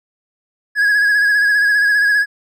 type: tone with vibrato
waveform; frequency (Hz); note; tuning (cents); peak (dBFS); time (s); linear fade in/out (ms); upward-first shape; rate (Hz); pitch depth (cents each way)
triangle; 1664; G#6; +3; -9; 0.75-2.26; 50; sine; 15; 41
effects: none